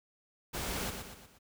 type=noise with echo; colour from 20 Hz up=pink; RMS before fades=-37 dBFS; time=0.53-0.91 s; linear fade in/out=20 ms; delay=120 ms; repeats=4; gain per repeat=-6 dB; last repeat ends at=1.39 s; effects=none